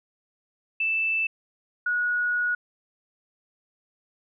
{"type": "tone pair in turn", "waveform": "sine", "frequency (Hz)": [2644, 1456.7], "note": ["E7", "F#6"], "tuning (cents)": [5, -27], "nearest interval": "minor seventh", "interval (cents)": 1032, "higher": "first", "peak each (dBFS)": -22, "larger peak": "neither", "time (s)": [[0.8, 1.27], [1.86, 2.55]], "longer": "second", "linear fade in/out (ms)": 5, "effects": []}